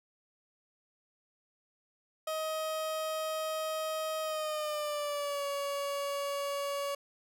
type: tone with pitch glide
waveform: 30% pulse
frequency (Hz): 630 to 564.5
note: D#5 to C#5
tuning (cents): +21 to +31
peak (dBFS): -30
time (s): 2.27-6.95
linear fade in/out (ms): 5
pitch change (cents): -190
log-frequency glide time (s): 4.22-5.45
effects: none